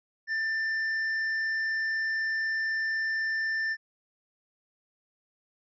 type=tone with hard clipping; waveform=sine; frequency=1782 Hz; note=A6; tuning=22 cents sharp; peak=-28 dBFS; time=0.27-3.77 s; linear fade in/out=50 ms; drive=4 dB; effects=resampled to 16000 Hz